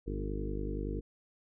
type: harmonic tone with a mistuned harmonic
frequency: 50.6 Hz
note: G#1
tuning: 44 cents flat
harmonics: 1 / 2 / 3 / 4 / 5 / 6 / 7 / 8 / 9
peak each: -36 / -43 / -44 / -45 / -46 / -43 / -44 / -46 / -44 dBFS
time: 0.06-1.01 s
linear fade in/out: 20 ms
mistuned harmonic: 5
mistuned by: +26 cents
effects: none